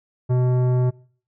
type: tone with tanh clipping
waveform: sine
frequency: 125.5 Hz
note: B2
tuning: 28 cents sharp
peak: -18 dBFS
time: 0.29-0.91 s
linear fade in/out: 20 ms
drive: 14 dB
effects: noise-tail reverb RT60 0.5 s tail -23 dB re dry